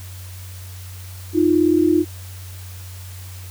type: tone pair together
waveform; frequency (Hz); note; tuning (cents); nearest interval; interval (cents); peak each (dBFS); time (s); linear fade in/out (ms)
sine; 311.1 / 349.2; D#4 / F4; 0 / 0; major second; 200; -15 / -16; 1.33-2.05; 50
effects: added 92 Hz sine -33 dBFS peak until 3.5 s + white hiss -42 dBFS RMS until 3.5 s